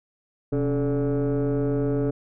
sine tone with frequency modulation, 280 Hz, C#4, 18 cents sharp, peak -18 dBFS, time 0.52-2.11 s, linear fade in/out 10 ms, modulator 152 Hz, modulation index 1.4, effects tanh soft clip ceiling -20 dBFS

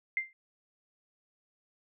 sine tone with exponential decay, 2092 Hz, C7, 1 cent flat, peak -24 dBFS, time 0.17-0.33 s, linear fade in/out 1 ms, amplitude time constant 33 ms, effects none

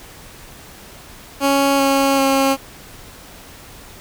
15% pulse tone with pitch steps, 277.2 / 274.2 / 271.2 Hz, C#4 / C#4 / C#4, 0 / -19 / -38 cents, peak -7 dBFS, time 1.4-2.57 s, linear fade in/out 50 ms, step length 390 ms, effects pink hiss -40 dBFS RMS until 4 s

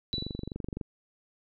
sine tone with exponential decay, 3951 Hz, B7, in tune, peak -28 dBFS, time 0.13-0.53 s, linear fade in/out 0 ms, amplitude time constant 85 ms
click train, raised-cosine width 3 ms, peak -22 dBFS, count 17, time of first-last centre 0.14-0.812 s, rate 23.8 Hz
effects none

